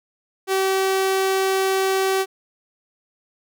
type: tone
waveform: sawtooth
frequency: 383.3 Hz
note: G4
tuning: 39 cents flat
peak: -14 dBFS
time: 0.47-2.26 s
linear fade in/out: 50 ms
effects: none